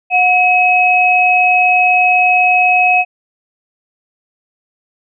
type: tone pair together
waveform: sine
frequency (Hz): 728 / 2556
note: F#5 / D#7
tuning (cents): -28 / +46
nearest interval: octave + minor seventh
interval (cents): 2174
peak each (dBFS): -11 / -10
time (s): 0.1-3.05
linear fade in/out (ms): 50
effects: none